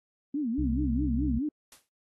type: tone with vibrato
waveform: sine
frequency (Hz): 261.6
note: C4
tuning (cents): 0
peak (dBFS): -27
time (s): 0.34-1.49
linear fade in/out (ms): 5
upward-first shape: sine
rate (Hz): 4.7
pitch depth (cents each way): 270
type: harmonic tone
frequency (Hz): 65.41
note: C2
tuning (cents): 0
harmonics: 1 / 2 / 3 / 4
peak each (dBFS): -29 / -35 / -40 / -44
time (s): 0.58-1.39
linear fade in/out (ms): 5
type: noise with exponential decay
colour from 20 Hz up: white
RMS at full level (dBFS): -46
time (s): 1.72-1.89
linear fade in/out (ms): 2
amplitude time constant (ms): 36
effects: AAC 32 kbps